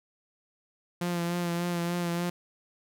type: tone with vibrato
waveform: sawtooth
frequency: 173.2 Hz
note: F3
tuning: 14 cents flat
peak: -24 dBFS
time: 1.01-2.3 s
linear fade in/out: 5 ms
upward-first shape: sine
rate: 3.4 Hz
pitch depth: 27 cents each way
effects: none

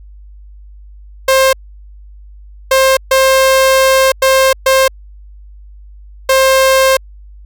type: tone bursts at uneven times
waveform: sawtooth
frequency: 530 Hz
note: C5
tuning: 22 cents sharp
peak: -3 dBFS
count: 6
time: 1.28-1.53 / 2.71-2.97 / 3.11-4.12 / 4.22-4.53 / 4.66-4.88 / 6.29-6.97 s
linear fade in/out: 5 ms
effects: added 50 Hz sine -33 dBFS peak until 7.45 s

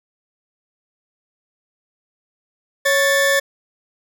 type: tone pair together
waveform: 40% pulse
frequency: 554.4 / 1760 Hz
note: C#5 / A6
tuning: 0 / 0 cents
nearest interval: octave + minor sixth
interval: 2000 cents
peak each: -16 dBFS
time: 2.85-3.4 s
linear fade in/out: 10 ms
effects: none

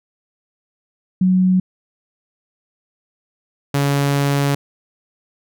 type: tone pair in turn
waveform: sine / sawtooth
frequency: 185 / 141.17 Hz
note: F#3 / C#3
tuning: 0 / +32 cents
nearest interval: perfect fourth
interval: 468 cents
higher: first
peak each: -11 dBFS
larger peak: neither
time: 1.21-1.6 / 3.74-4.55 s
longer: second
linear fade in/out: 5 ms
effects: none

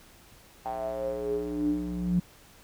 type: tone with band-pass filter sweep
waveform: square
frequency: 59.9 Hz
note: A#1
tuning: 48 cents sharp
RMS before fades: -30 dBFS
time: 0.65-2.2 s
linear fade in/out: 10 ms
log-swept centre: 800 to 180 Hz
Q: 9.6
effects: pink hiss -55 dBFS RMS until 2.63 s

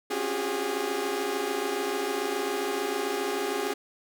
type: tone cluster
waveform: sawtooth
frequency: 267.9 / 281.4 / 356 / 384.3 / 411.2 Hz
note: C4 / C#4 / F4 / G4 / G#4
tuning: +41 / +26 / +33 / -34 / -17 cents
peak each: -35 / -35 / -31 / -31 / -26 dBFS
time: 0.1-3.74 s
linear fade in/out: 10 ms
effects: none

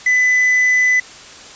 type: tone with quantisation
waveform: triangle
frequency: 2002 Hz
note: B6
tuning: 23 cents sharp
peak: -9 dBFS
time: 0.06-1 s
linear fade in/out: 5 ms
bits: 6
effects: white hiss -37 dBFS RMS until 1.55 s + resampled to 16000 Hz

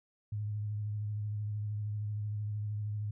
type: tone with vibrato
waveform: sine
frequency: 105 Hz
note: G#2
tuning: 19 cents sharp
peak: -33 dBFS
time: 0.32-3.11 s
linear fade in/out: 5 ms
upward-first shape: sine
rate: 13 Hz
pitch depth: 28 cents each way
effects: none

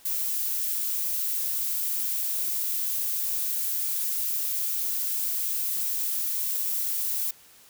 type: noise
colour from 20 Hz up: violet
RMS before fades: -28 dBFS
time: 0.05-7.31 s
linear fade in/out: 5 ms
effects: white hiss -54 dBFS RMS until 7.69 s

